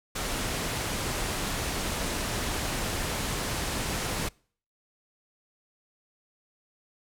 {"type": "low-pass noise", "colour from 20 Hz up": "pink", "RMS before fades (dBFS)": -31, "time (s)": [0.15, 4.29], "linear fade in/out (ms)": 10, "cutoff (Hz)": 12000, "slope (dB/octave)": 24, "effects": ["noise-tail reverb RT60 0.5 s tail -26 dB re dry"]}